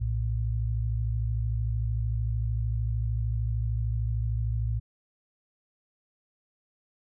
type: tone pair together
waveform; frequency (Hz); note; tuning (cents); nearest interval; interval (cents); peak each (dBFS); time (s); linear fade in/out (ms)
sine; 60 / 113.26; B1 / A#2; -49 / -49; major seventh; 1100; -28; 0-4.8; 20
effects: none